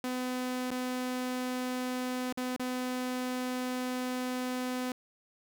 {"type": "tone with dropouts", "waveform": "sawtooth", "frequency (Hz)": 252.5, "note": "B3", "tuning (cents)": 39, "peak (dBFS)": -28, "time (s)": [0.04, 4.92], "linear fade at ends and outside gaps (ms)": 2, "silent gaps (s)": [[0.706, 0.714], [2.326, 2.374], [2.564, 2.596]], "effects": []}